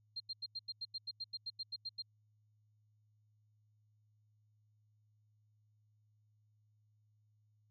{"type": "tone bursts", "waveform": "sine", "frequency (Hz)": 4187, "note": "C8", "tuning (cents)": 0, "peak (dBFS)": -39, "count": 15, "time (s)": [0.16, 2.023], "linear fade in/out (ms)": 10, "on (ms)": 43, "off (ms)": 87, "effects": ["added 106 Hz sine -70 dBFS peak until 7.7 s"]}